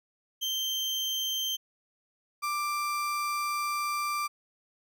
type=tone pair in turn; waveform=35% pulse; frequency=3136 / 1179.8 Hz; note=G7 / D6; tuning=0 / +8 cents; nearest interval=octave + perfect fourth; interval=1692 cents; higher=first; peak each=-27 dBFS; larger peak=neither; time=0.41-1.57 / 2.42-4.28 s; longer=second; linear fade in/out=20 ms; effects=none